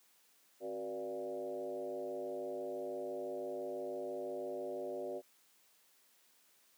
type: tone with frequency modulation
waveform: sine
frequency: 480 Hz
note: B4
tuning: 49 cents flat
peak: -38 dBFS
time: 0.6-5.22 s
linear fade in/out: 50 ms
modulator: 106 Hz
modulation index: 1.6
effects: white hiss -69 dBFS RMS until 6.77 s + high-pass 200 Hz 12 dB/octave